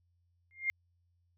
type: tone with exponential growth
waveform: sine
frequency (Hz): 2117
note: C7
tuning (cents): +20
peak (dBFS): -25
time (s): 0.51-0.7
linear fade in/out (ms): 0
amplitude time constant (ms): 40
effects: added 87 Hz sine -70 dBFS peak until 1.37 s